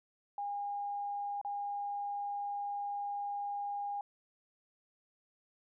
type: tone with dropouts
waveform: sine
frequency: 812 Hz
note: G#5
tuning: 39 cents flat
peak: -35 dBFS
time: 0.38-4.01 s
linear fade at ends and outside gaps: 2 ms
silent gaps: 1.414-1.448 s
effects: none

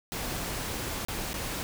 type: noise with dropouts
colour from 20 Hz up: pink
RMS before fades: -34 dBFS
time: 0.12-1.63 s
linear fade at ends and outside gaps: 0 ms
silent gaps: 1.05-1.084 / 1.332-1.341 s
effects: none

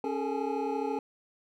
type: tone cluster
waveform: triangle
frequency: 274.7 / 417 / 451.5 / 825 / 857 Hz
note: C#4 / G#4 / A4 / G#5 / A5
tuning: -16 / +7 / +45 / -12 / -46 cents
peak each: -33 / -33 / -33 / -35 / -36 dBFS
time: 0.04-0.99 s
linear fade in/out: 2 ms
effects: none

